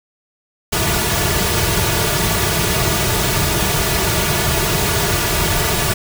pink noise with comb filter, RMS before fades -17 dBFS, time 0.72-5.94 s, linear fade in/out 10 ms, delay 3.8 ms, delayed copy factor -0.85, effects none

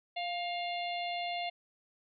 harmonic tone with a mistuned harmonic, 698.5 Hz, F5, in tune, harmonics 1 / 3 / 4 / 5 / 6, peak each -35 / -42 / -42 / -45 / -47 dBFS, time 0.16-1.5 s, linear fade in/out 10 ms, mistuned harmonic 3, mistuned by +29 cents, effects none

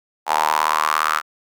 sawtooth tone with high-pass filter sweep, 77.2 Hz, D#2, 13 cents flat, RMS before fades -19 dBFS, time 0.26-1.22 s, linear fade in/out 50 ms, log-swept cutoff 850 to 1300 Hz, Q 5.6, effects none

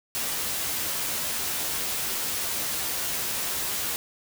white noise with comb filter, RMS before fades -29 dBFS, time 0.15-3.96 s, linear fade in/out 0 ms, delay 13 ms, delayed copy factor +0.6, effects none

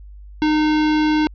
square tone, 306.1 Hz, D#4, 28 cents flat, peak -15 dBFS, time 0.42-1.27 s, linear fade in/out 0 ms, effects added 50 Hz sine -36 dBFS peak until 1.34 s + resampled to 11025 Hz

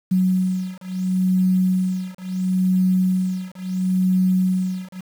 sine beating tone pair, 185 / 185.73 Hz, F#3 / F#3, 0 / +7 cents, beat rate 0.73 Hz, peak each -20 dBFS, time 0.11-5.01 s, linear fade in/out 10 ms, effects 7-bit

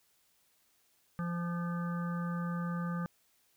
harmonic tone with a mistuned harmonic, 172.8 Hz, F3, 18 cents flat, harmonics 1 / 3 / 5 / 7 / 9 / 10, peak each -33 / -47 / -51 / -43 / -48 / -56 dBFS, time 1.19-3.06 s, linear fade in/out 0 ms, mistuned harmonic 9, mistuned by -23 cents, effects white hiss -71 dBFS RMS until 3.56 s

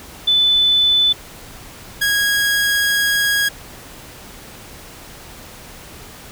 sine / sawtooth tone pair in turn, 3500 / 1647.3 Hz, A7 / G#6, -10 / -15 cents, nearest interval octave + minor second, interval 1305 cents, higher first, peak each -11 dBFS, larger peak neither, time 0.27-1.13 / 2.01-3.49 s, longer second, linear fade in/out 10 ms, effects pink hiss -38 dBFS RMS until 6.31 s

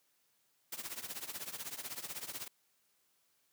white noise with tremolo, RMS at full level -40 dBFS, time 0.72-2.48 s, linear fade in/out 5 ms, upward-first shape triangle, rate 16 Hz, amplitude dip 90%, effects white hiss -75 dBFS RMS until 3.52 s + high-pass 100 Hz 12 dB/octave

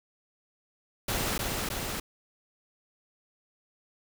pink noise with echo, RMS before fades -30 dBFS, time 1.08-1.38 s, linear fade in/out 5 ms, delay 310 ms, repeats 2, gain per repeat -2 dB, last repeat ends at 2 s, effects none

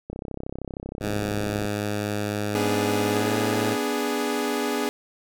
click train, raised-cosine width 2 ms, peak -19 dBFS, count 52, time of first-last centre 0.1-1.65 s, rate 32.9 Hz
10% pulse tone with pitch glide, 103.83 to 108.99 Hz, G#2 to A2, 0 to -16 cents, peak -17 dBFS, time 1-3.77 s, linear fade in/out 50 ms, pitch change +84 cents, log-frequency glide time 3.11-3.35 s
sawtooth chord, G# diminished, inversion first, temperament equal, 246.9 / 293.7 / 415.3 Hz, B3 / D4 / G#4, 0 / 0 / 0 cents, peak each -25 / -25 / -23 dBFS, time 2.55-4.89 s, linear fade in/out 0 ms
effects none

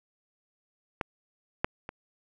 clicks, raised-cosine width 0.5 ms, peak -14 / -9 / -22 dBFS, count 3, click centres 1.012 / 1.645 / 1.891 s, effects none

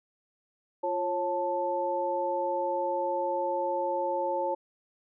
sine tone cluster, 348.4 / 545 / 880 Hz, F4 / C#5 / A5, -4 / -29 / 0 cents, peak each -35 / -30 / -30 dBFS, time 0.83-4.55 s, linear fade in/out 10 ms, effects none

